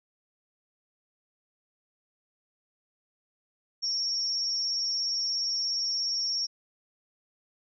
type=tone with amplitude modulation; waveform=sine; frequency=5500 Hz; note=F8; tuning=27 cents flat; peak=-23 dBFS; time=3.82-6.47 s; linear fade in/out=20 ms; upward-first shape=sine; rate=217 Hz; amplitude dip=80%; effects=none